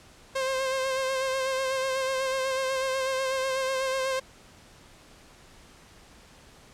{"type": "tone with vibrato", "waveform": "sawtooth", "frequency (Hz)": 528, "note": "C5", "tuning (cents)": 16, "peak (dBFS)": -22, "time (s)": [0.35, 4.2], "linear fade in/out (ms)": 10, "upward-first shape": "sine", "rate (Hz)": 8.1, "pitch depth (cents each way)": 30, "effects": ["pink hiss -53 dBFS RMS until 6.73 s", "low-pass 9000 Hz 12 dB/octave"]}